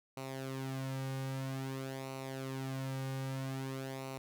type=tone with flanger; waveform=sawtooth; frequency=133.3 Hz; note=C3; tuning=33 cents sharp; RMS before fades=-40 dBFS; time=0.17-4.18 s; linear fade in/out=2 ms; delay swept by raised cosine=0.59 to 2.99 ms; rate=0.51 Hz; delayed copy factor=-0.65; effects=none